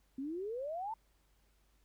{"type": "exponential sweep", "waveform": "sine", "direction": "up", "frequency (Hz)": [257.7, 920], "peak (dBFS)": -37, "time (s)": [0.18, 0.94], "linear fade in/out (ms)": 5, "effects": ["added 50 Hz sine -70 dBFS peak until 1.84 s", "pink hiss -75 dBFS RMS until 1.84 s"]}